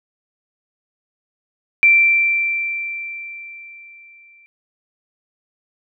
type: tone with exponential decay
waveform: sine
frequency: 2349 Hz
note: D7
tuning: in tune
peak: -7 dBFS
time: 1.83-4.46 s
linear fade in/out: 0 ms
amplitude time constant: 570 ms
effects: none